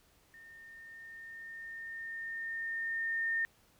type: tone with level ramp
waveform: sine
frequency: 1822 Hz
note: A#6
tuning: 40 cents flat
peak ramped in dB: -52 to -29 dBFS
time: 0.34-3.45 s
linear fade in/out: 0 ms
effects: pink hiss -67 dBFS RMS until 3.79 s